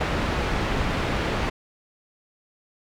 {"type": "low-pass noise", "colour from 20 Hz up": "pink", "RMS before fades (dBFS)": -25, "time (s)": [0, 1.5], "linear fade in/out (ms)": 10, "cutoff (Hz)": 2800, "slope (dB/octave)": 12, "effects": []}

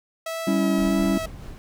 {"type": "tone with vibrato", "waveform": "sawtooth", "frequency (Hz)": 650, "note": "E5", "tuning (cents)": -24, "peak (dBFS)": -24, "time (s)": [0.26, 1.26], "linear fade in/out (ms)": 5, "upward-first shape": "sine", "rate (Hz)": 1.6, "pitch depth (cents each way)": 17}
{"type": "chord", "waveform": "triangle", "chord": "C# diminished", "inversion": "second", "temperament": "equal", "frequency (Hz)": [196, 277.2, 329.6], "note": ["G3", "C#4", "E4"], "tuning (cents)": [0, 0, 0], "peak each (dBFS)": [-20, -22, -23], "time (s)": [0.47, 1.18], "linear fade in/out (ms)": 5}
{"type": "noise with tremolo", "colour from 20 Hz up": "brown", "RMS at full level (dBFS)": -35, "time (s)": [0.78, 1.58], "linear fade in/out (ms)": 0, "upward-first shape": "sine", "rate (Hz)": 4.8, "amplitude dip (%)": 35}
{"effects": []}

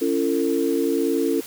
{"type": "tone cluster", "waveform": "sine", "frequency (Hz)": [278.2, 339.6, 449.9], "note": ["C#4", "F4", "A4"], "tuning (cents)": [6, -48, 39], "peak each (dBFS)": -23, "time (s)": [0.01, 1.41], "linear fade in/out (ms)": 10, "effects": ["white hiss -39 dBFS RMS until 1.46 s"]}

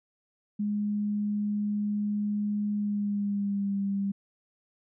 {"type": "tone with pitch glide", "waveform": "sine", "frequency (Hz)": [207.4, 198.15], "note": ["G#3", "G3"], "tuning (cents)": [-2, 19], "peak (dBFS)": -26, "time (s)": [0.59, 4.12], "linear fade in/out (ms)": 10, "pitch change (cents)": -79, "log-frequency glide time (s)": [2.74, 3.8], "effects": []}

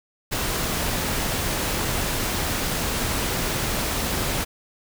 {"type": "noise", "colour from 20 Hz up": "pink", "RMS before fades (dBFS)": -25, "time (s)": [0.31, 4.45], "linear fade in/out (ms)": 20, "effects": []}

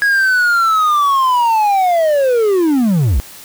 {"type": "linear sweep", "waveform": "triangle", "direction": "down", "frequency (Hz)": [1664, 49], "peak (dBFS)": -8, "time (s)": [0.02, 3.2], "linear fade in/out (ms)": 0, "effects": ["white hiss -36 dBFS RMS until 3.44 s"]}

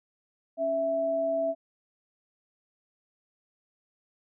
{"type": "tone pair together", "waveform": "sine", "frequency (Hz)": [277.2, 659.3], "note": ["C#4", "E5"], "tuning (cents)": [0, 0], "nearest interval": "octave + minor third", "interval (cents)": 1500, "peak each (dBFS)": [-36, -25], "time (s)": [0.57, 1.55], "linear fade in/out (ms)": 50, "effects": []}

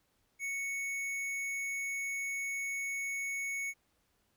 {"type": "tone with hard clipping", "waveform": "sine", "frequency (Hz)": 2217, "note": "C#7", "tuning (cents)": 0, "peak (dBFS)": -36, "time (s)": [0.39, 3.74], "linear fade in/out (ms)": 50, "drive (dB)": 12, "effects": ["pink hiss -75 dBFS RMS until 4.36 s"]}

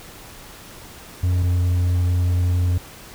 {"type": "tone pair in turn", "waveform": "triangle", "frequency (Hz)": [90, 88.91], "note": ["F#2", "F2"], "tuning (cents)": [-47, 31], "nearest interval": "unison", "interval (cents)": 22, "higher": "first", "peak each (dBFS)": -14, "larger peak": "neither", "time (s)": [[1.23, 1.43], [1.43, 2.78]], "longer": "second", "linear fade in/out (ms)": 5, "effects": ["pink hiss -41 dBFS RMS until 3.14 s"]}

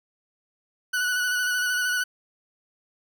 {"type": "tone with vibrato", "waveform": "40% pulse", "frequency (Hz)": 1480, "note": "F#6", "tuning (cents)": 0, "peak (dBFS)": -22, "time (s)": [0.93, 2.04], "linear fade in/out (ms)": 10, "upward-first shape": "square", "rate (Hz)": 13, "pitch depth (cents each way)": 19, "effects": []}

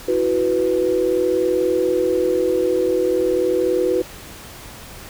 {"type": "chord", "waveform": "sine", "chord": "E suspended second", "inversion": "none", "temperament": "equal", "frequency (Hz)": [329.6, 370, 493.9], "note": ["E4", "F#4", "B4"], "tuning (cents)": [0, 0, 0], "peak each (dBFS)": [-23, -19, -19], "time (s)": [0.08, 4.02], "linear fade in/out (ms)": 5, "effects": ["pink hiss -38 dBFS RMS until 5.09 s"]}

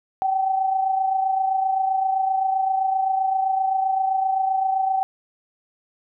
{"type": "tone pair together", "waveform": "sine", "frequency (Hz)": [765, 792.7], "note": ["G5", "G5"], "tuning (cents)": [-42, 19], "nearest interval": "minor second", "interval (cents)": 61, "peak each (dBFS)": [-19, -28], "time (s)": [0.22, 5.03], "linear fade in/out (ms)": 0, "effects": []}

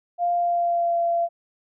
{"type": "tone with pitch glide", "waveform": "sine", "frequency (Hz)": [698.5, 683.3], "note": ["F5", "F5"], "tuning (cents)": [0, -38], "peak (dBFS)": -19, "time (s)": [0.18, 1.29], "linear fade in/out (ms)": 50, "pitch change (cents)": -38, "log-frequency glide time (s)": [0.33, 0.99], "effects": []}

